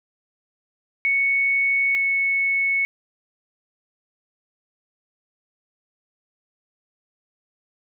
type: tone pair in turn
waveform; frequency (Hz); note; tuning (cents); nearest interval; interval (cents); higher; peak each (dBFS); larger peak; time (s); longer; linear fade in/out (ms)
sine; 2217 / 2207; C#7 / C#7; 0 / -8; unison; 8; first; -17 / -18; first; 1.05-1.95 / 1.95-2.85; neither; 0
effects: none